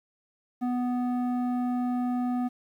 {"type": "tone with low-pass filter", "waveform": "square", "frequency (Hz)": 247.2, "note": "B3", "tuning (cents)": 2, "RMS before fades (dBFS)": -28, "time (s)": [0.61, 2.49], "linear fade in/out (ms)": 20, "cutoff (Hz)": 880, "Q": 0.97, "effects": ["10-bit"]}